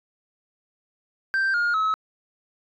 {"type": "tone with pitch steps", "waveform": "sine", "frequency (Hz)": [1568, 1421.3, 1288.4], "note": ["G6", "F6", "E6"], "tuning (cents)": [0, 30, -40], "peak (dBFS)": -17, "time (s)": [1.34, 1.94], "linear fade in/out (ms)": 0, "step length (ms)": 200, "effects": ["tanh soft clip ceiling -19 dBFS"]}